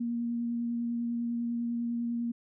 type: tone with vibrato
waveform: sine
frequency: 235.8 Hz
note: A#3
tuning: 20 cents sharp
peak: -29 dBFS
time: 0-2.32 s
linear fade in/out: 10 ms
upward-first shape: sine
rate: 10 Hz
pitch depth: 12 cents each way
effects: none